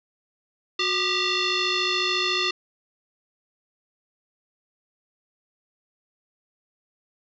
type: tone with frequency modulation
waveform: sine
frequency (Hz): 420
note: G#4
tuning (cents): +19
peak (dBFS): -21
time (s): 0.79-2.51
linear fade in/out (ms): 5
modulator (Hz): 786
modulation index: 5.5
effects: none